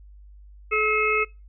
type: harmonic tone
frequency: 429.7 Hz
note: A4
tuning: 41 cents flat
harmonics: 1 / 3 / 5 / 6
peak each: -25 / -25 / -25 / -25 dBFS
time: 0.71-1.25 s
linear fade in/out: 20 ms
effects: noise-tail reverb RT60 0.3 s tail -26 dB re dry + added 50 Hz sine -44 dBFS peak until 1.48 s